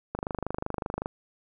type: click train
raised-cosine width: 1 ms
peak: -16 dBFS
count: 24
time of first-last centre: 0.15-1.059 s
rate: 25.3 Hz
effects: none